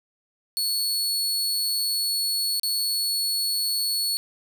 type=tone with dropouts; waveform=sawtooth; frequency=4401 Hz; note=C#8; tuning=13 cents flat; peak=-20 dBFS; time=0.57-4.17 s; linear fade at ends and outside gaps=0 ms; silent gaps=2.597-2.633 s; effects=none